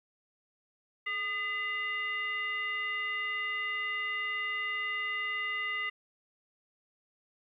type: tone with frequency modulation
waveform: sine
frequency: 2021 Hz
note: B6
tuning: 39 cents sharp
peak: -31 dBFS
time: 1.06-5.9 s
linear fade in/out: 10 ms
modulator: 796 Hz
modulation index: 0.77
effects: 12-bit